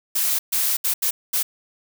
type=noise bursts at uneven times; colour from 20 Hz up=blue; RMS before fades=-21 dBFS; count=5; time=0.15-0.39 / 0.52-0.77 / 0.84-0.94 / 1.02-1.11 / 1.33-1.43 s; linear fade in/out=10 ms; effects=none